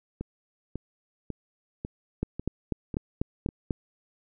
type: two click trains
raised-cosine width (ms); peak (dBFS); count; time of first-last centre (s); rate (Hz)
3; -14 / -20; 7 / 7; 2.23-3.708 / 0.21-3.489; 4.06 / 1.83
effects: none